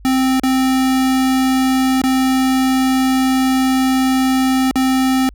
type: tone with dropouts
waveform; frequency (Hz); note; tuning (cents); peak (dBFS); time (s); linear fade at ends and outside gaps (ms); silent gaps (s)
square; 261.6; C4; 0; -13; 0.05-5.29; 0; 0.397-0.435 / 2.016-2.038 / 4.711-4.757
effects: added 50 Hz sine -37 dBFS peak until 5.34 s